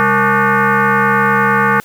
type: tone with frequency modulation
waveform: sine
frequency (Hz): 130.9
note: C3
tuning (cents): +1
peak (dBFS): -9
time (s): 0-1.8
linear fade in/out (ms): 0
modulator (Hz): 333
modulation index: 5
effects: white hiss -43 dBFS RMS until 1.84 s